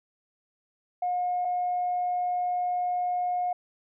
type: tone pair in turn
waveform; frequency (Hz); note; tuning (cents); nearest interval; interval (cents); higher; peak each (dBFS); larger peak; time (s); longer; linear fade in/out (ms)
sine; 718 / 718; F5 / F5; +48 / +48; unison; 0; neither; -24; neither; 1.02-1.45 / 1.45-3.53; second; 5
effects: tanh soft clip ceiling -20 dBFS